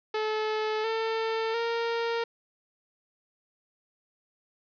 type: tone with pitch steps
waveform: sawtooth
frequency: 432.2 / 447.7 / 463.8 Hz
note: A4 / A4 / A#4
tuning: -31 / +30 / -9 cents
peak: -23 dBFS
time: 0.14-2.24 s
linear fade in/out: 5 ms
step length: 700 ms
effects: resampled to 11025 Hz + 9-bit